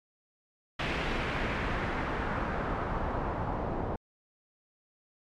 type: noise with low-pass filter sweep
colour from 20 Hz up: pink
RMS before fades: -32 dBFS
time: 0.79-3.96 s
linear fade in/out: 5 ms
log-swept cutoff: 2700 to 800 Hz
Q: 1.4
effects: MP3 96 kbps

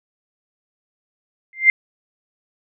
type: tone with exponential growth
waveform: sine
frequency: 2093 Hz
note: C7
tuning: in tune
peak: -4 dBFS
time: 1.53-1.7 s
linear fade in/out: 1 ms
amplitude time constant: 35 ms
effects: none

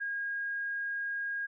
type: tone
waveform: sine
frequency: 1630 Hz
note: G#6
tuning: 33 cents flat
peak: -32 dBFS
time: 0-1.47 s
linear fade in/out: 20 ms
effects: none

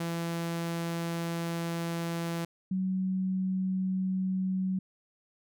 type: tone pair in turn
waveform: sawtooth / sine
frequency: 168.2 / 187.75 Hz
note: E3 / F#3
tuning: +35 / +26 cents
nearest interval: major second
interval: 191 cents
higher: second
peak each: -27 dBFS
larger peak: neither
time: 0-2.45 / 2.71-4.79 s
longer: first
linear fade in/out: 5 ms
effects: none

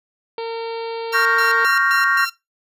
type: harmonic tone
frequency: 457.4 Hz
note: A#4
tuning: 33 cents flat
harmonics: 1 / 2 / 3 / 4 / 5 / 6 / 7 / 8 / 9 / 10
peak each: -24 / -30 / -41 / -47 / -40 / -42 / -43 / -45 / -44 / -44 dBFS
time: 0.38-1.65 s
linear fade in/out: 2 ms
type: tone with tremolo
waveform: 15% pulse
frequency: 1369 Hz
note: F6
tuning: 35 cents flat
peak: -17 dBFS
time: 1.12-2.3 s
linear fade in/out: 10 ms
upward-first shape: square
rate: 3.8 Hz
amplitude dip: 80%
type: chord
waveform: sine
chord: G half-diminished seventh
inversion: second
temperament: equal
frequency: 1108.7 / 1396.9 / 1568 / 1864.7 Hz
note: Db6 / F6 / G6 / Bb6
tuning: 0 / 0 / 0 / 0 cents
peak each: -20 dBFS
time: 1.13-2.26 s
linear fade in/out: 20 ms
effects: noise-tail reverb RT60 0.2 s tail -19 dB re dry + resampled to 32000 Hz

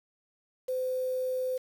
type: tone with quantisation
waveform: sine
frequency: 512 Hz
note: C5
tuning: 38 cents flat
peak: -28 dBFS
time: 0.68-1.58 s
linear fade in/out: 10 ms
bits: 8
effects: none

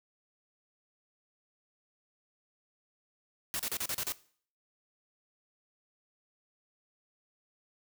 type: noise bursts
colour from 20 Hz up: white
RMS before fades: -34 dBFS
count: 7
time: 3.54-4.121 s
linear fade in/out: 0 ms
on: 53 ms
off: 35 ms
effects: noise-tail reverb RT60 0.5 s tail -19 dB re dry

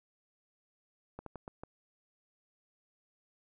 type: slowing click train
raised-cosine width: 1 ms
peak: -29 dBFS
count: 5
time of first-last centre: 1.19-1.635 s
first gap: 73 ms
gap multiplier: 1.29
effects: none

